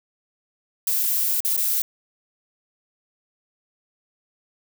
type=noise with dropouts; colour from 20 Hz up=violet; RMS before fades=-22 dBFS; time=0.87-1.82 s; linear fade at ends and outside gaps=2 ms; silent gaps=1.404-1.448 / 1.567-1.575 s; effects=none